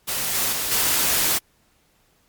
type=noise with level steps; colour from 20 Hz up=white; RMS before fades=-25 / -22 / -25 / -20 dBFS; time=0.07-1.39 s; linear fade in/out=20 ms; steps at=0.34 / 0.52 / 0.71 s; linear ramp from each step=10 ms; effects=pink hiss -62 dBFS RMS until 2.28 s + MP3 96 kbps